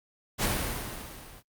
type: noise with level ramp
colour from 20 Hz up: pink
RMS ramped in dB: -25 to -50 dBFS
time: 0.38-1.43 s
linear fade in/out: 50 ms
effects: noise-tail reverb RT60 0.1 s tail -23 dB re dry + Opus 48 kbps